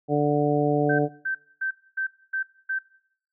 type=harmonic tone; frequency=146.83 Hz; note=D3; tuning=in tune; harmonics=1 / 2 / 3 / 4 / 5; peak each=-26 / -24 / -24 / -27 / -27 dBFS; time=0.08-1.09 s; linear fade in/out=50 ms
type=tone bursts; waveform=sine; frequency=1554 Hz; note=G6; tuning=16 cents flat; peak=-24 dBFS; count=6; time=0.89-2.79 s; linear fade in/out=10 ms; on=100 ms; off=260 ms
effects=noise-tail reverb RT60 0.7 s tail -21 dB re dry

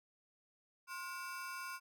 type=ring-modulated tone; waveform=35% pulse; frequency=1244.5 Hz; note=D#6; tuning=in tune; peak=-38 dBFS; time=0.87-1.8 s; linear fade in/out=50 ms; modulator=188 Hz; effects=none

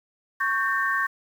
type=chord; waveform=sine; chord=G diminished; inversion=second; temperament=equal with one note detuned; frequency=1108.7 / 1568 / 1817.9 Hz; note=Db6 / G6 / Bb6; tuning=0 / 0 / -44 cents; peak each=-26 dBFS; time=0.4-1.07 s; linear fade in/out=10 ms; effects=8-bit

